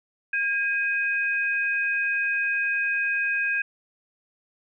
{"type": "tone pair together", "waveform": "sine", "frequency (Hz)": [1620.9, 2511], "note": ["G#6", "D#7"], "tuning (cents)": [-43, 15], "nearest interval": "minor sixth", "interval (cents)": 758, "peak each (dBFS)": [-24, -26], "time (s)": [0.33, 3.62], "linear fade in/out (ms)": 5, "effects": []}